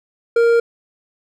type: tone with hard clipping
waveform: triangle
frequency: 466.2 Hz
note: A#4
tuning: in tune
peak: -12 dBFS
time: 0.36-0.6 s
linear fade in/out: 5 ms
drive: 10 dB
effects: none